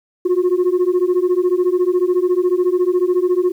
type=beating tone pair; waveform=sine; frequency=354 / 368 Hz; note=F4 / F#4; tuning=+23 / -9 cents; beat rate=14 Hz; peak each=-14 dBFS; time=0.25-3.52 s; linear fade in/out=10 ms; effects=tanh soft clip ceiling -10 dBFS + 8-bit